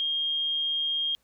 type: tone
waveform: sine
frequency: 3228 Hz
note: G#7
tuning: 50 cents flat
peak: -25 dBFS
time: 0-1.15 s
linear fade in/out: 0 ms
effects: pink hiss -69 dBFS RMS until 1.23 s